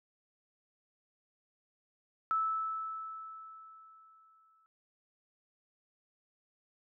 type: tone with exponential decay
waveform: sine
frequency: 1310 Hz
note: E6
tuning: 11 cents flat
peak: -27 dBFS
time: 2.31-4.66 s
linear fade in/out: 0 ms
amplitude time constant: 510 ms
effects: none